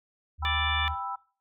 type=tone; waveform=sine; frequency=76.2 Hz; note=D#2; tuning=36 cents flat; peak=-30 dBFS; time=0.38-0.96 s; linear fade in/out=50 ms
type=chord; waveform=sine; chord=E minor; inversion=first; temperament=just; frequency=791.1 / 988.9 / 1318.5 Hz; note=G5 / B5 / E6; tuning=+16 / +2 / 0 cents; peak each=-36 / -35 / -35 dBFS; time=0.42-1.16 s; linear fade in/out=10 ms
type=harmonic tone; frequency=587.3 Hz; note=D5; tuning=in tune; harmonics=2 / 3 / 4 / 5 / 6; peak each=-35 / -32 / -33 / -37 / -31 dBFS; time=0.45-0.88 s; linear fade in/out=0 ms
effects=noise-tail reverb RT60 0.4 s tail -22 dB re dry